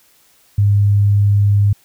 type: tone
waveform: sine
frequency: 101.7 Hz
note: G#2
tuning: 36 cents flat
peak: -9 dBFS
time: 0.58-1.73 s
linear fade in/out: 5 ms
effects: white hiss -53 dBFS RMS until 1.84 s